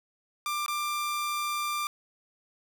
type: tone with dropouts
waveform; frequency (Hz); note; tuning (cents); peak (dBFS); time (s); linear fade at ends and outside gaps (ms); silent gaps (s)
sawtooth; 1187; D6; +18; -25; 0.46-1.87; 1; 0.662-0.681
effects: none